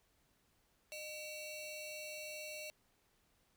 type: ring-modulated tone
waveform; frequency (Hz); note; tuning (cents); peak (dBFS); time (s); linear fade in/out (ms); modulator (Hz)
sawtooth; 1661.2; G#6; 0; -38; 0.92-2.7; 0; 1050
effects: pink hiss -75 dBFS RMS until 3.56 s